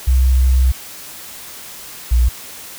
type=tone pair in turn; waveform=sine; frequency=64.3 / 59.78 Hz; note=C2 / A#1; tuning=-30 / +44 cents; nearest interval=minor second; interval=126 cents; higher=first; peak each=-9 dBFS; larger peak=neither; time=0.07-0.72 / 2.11-2.29 s; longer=first; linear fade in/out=10 ms; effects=white hiss -34 dBFS RMS until 2.78 s